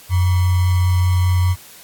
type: tone with sample-and-hold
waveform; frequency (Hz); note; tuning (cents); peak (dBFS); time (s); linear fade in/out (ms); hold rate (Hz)
sine; 90.5; F#2; -38; -12; 0.09-1.56; 50; 1050
effects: white hiss -42 dBFS RMS until 1.83 s + AAC 64 kbps